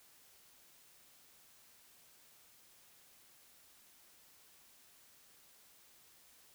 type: silence
effects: white hiss -64 dBFS RMS until 6.54 s